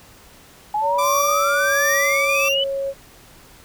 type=exponential sweep; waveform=sine; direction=up; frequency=830.6 to 3026 Hz; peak=-18 dBFS; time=0.74-2.64 s; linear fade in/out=5 ms
type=tone with pitch glide; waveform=sine; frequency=568 to 548.3 Hz; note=C#5 to C#5; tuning=+42 to -19 cents; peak=-21 dBFS; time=0.81-2.94 s; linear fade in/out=50 ms; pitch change=-61 cents; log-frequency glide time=1.34-2.57 s
type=tone; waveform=sawtooth; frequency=1174.7 Hz; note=D6; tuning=in tune; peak=-19 dBFS; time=0.98-2.49 s; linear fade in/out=10 ms
type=tone with tremolo; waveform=sawtooth; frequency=5780 Hz; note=F#8; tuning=41 cents flat; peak=-20 dBFS; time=1.01-2.55 s; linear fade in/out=50 ms; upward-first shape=triangle; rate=1.4 Hz; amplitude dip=90%
effects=pink hiss -47 dBFS RMS until 3.64 s